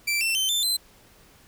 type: tone with pitch steps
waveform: sawtooth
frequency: 2340 / 2688 / 3088 / 3547 / 4074 Hz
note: D7 / E7 / G7 / A7 / C8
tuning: -7 / +33 / -27 / +13 / -47 cents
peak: -19 dBFS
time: 0.07-0.77 s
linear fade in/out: 10 ms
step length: 140 ms
effects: pink hiss -55 dBFS RMS until 1.47 s